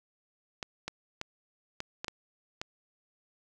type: clicks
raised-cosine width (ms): 0.2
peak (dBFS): -18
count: 7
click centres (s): 0.628 / 0.88 / 1.214 / 1.804 / 2.045 / 2.082 / 2.615
effects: none